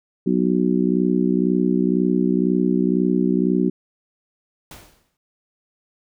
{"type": "harmonic tone", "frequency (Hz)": 62, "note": "B1", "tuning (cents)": 7, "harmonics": [3, 4, 5, 6], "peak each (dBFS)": [-20, -21, -22, -23], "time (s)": [0.26, 3.7], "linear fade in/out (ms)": 10}
{"type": "noise with exponential decay", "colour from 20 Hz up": "pink", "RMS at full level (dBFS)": -37, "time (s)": [4.71, 5.17], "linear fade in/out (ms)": 2, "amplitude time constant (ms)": 100}
{"effects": []}